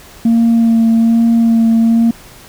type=tone with vibrato; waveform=sine; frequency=229 Hz; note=A#3; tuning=31 cents flat; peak=-5 dBFS; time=0.25-2.11 s; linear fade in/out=5 ms; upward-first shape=sine; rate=1.2 Hz; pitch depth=16 cents each way; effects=tanh soft clip ceiling -5 dBFS + pink hiss -38 dBFS RMS until 2.48 s